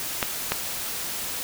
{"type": "clicks", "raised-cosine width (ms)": 0.3, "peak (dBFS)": -6, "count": 2, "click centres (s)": [0.228, 0.52], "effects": ["white hiss -31 dBFS RMS until 1.43 s"]}